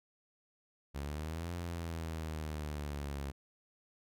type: exponential two-way sweep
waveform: sawtooth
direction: up then down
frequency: 68.9 to 87.2 to 68.9 Hz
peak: -34 dBFS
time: 0.94-3.32 s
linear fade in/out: 20 ms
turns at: 1.53 s
effects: none